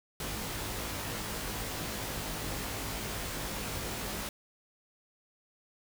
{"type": "noise with comb filter", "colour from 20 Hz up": "pink", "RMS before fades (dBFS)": -37, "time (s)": [0.2, 4.29], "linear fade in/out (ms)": 2, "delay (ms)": 19, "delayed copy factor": 1, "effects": []}